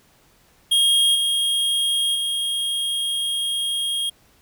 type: tone with level steps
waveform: square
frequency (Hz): 3253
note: G#7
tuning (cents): -37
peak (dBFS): -15 / -19 / -22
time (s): 0.71-4.1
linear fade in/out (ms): 10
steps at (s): 1.14 / 2.14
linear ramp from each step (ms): 20
effects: pink hiss -57 dBFS RMS until 4.41 s